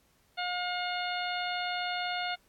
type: harmonic tone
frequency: 716 Hz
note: F5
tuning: 43 cents sharp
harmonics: 1 / 2 / 3 / 4 / 5 / 6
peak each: -34 / -37 / -39 / -40 / -41 / -42 dBFS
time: 0.37-2.36 s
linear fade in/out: 20 ms
effects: pink hiss -68 dBFS RMS until 2.48 s + AAC 64 kbps